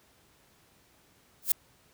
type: noise with exponential growth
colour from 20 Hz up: violet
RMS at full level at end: -18 dBFS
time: 1.42-1.52 s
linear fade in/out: 5 ms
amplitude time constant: 20 ms
effects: pink hiss -63 dBFS RMS until 1.93 s + high-pass 60 Hz 12 dB/octave